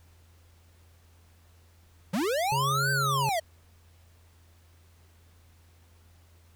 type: linear two-way sweep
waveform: square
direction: up then down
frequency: 160.8 to 1568 to 617 Hz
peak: -26 dBFS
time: 2.13-3.4 s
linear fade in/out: 10 ms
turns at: 2.91 s
type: harmonic tone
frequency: 137.8 Hz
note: C#3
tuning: 10 cents flat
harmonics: 1 / 3 / 4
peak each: -29 / -39 / -41 dBFS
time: 2.52-3.29 s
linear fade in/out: 0 ms
effects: added 84 Hz sine -56 dBFS peak until 6.55 s + pink hiss -64 dBFS RMS until 6.55 s